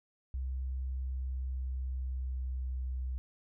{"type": "tone with pitch glide", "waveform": "sine", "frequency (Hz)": [64.9, 63.82], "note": ["C2", "C2"], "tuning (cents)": [-13, -43], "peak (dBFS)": -33, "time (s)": [0.34, 3.18], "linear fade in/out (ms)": 0, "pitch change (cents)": -30, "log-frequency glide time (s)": [0.94, 2.84], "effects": []}